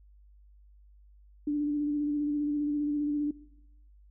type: tone with vibrato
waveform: sine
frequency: 293.7 Hz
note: D4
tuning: in tune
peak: -26 dBFS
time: 1.47-3.31 s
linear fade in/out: 5 ms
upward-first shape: square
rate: 15 Hz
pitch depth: 17 cents each way
effects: noise-tail reverb RT60 0.9 s tail -20 dB re dry + added 50 Hz sine -54 dBFS peak until 4.1 s